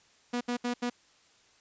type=tone bursts at uneven times; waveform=sawtooth; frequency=243 Hz; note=B3; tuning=28 cents flat; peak=-25 dBFS; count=4; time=0.33-0.41 / 0.48-0.57 / 0.64-0.74 / 0.82-0.9 s; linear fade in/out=10 ms; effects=white hiss -63 dBFS RMS until 1.6 s + resampled to 16000 Hz